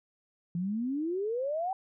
sine exponential sweep, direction up, 167.3 to 784 Hz, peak -29 dBFS, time 0.55-1.73 s, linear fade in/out 2 ms, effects none

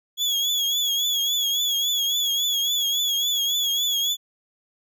35% pulse tone with vibrato, 3364 Hz, G#7, 22 cents sharp, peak -19 dBFS, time 0.17-4.17 s, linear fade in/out 50 ms, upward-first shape triangle, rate 3.6 Hz, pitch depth 75 cents each way, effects none

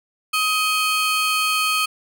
30% pulse ring-modulated tone, 1888 Hz, A#6, 22 cents sharp, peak -12 dBFS, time 0.33-1.86 s, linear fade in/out 10 ms, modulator 628 Hz, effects none

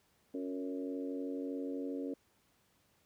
harmonic tone with a mistuned harmonic, 92.5 Hz, F#2, in tune, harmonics 3 / 4 / 5 / 6 / 7, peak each -38 / -46 / -43 / -48 / -57 dBFS, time 0.34-2.14 s, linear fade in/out 5 ms, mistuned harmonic 4, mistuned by -44 cents, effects pink hiss -72 dBFS RMS until 3.05 s + high-pass 60 Hz 12 dB/octave

